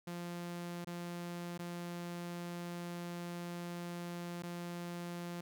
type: tone with dropouts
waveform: sawtooth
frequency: 173.7 Hz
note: F3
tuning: 9 cents flat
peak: -37 dBFS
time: 0.07-5.41 s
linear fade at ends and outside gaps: 5 ms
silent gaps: 0.846-0.87 / 1.578-1.591 / 4.424-4.433 s
effects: none